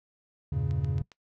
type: chord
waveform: triangle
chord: E diminished seventh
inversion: none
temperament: equal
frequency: 82.41 / 98 / 116.54 / 138.59 Hz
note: E2 / G2 / Bb2 / Db3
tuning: 0 / 0 / 0 / 0 cents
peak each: -31 / -31 / -33 / -27 dBFS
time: 0.52-1.02 s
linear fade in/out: 5 ms
type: click train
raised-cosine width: 0.2 ms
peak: -31 dBFS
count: 4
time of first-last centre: 0.71-1.118 s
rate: 7.36 Hz
effects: noise-tail reverb RT60 0.1 s tail -20 dB re dry